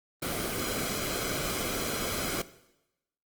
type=noise with comb filter; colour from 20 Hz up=pink; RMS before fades=-32 dBFS; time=0.22-2.42 s; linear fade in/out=5 ms; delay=1.1 ms; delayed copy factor=-0.6; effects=noise-tail reverb RT60 0.9 s tail -17 dB re dry + Opus 24 kbps